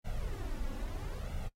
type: noise with flanger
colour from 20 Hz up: brown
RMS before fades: -37 dBFS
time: 0.04-1.49 s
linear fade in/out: 20 ms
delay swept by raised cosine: 1.4 to 3.6 ms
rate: 0.76 Hz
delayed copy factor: +0.7
effects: noise-tail reverb RT60 0.1 s tail -20 dB re dry + AAC 48 kbps